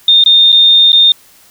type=tone with dropouts; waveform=sine; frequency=3644 Hz; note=A#7; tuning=40 cents flat; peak=-3 dBFS; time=0.08-1.12 s; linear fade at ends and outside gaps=2 ms; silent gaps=0.239-0.26 / 0.52-0.526 / 0.92-0.929 s; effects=white hiss -44 dBFS RMS until 1.5 s